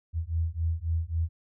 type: beating tone pair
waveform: sine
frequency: 80.6 / 84.3 Hz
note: E2 / E2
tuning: -38 / +39 cents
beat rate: 3.7 Hz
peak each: -29 / -29 dBFS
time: 0.13-1.29 s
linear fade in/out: 50 ms
effects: none